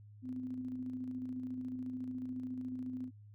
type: tone with tremolo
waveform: sine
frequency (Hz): 254.6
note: C4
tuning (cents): -47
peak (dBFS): -37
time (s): 0.22-3.11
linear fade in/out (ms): 50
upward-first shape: square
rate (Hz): 14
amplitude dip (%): 30
effects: added 104 Hz sine -53 dBFS peak until 3.34 s